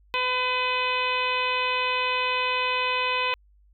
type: harmonic tone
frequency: 504 Hz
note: B4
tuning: 35 cents sharp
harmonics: 1 / 2 / 3 / 4 / 5 / 6 / 7 / 8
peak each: -32 / -27 / -36 / -34 / -27 / -33 / -35 / -40 dBFS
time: 0.14-3.34 s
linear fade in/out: 0 ms
effects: added 50 Hz sine -55 dBFS peak until 3.73 s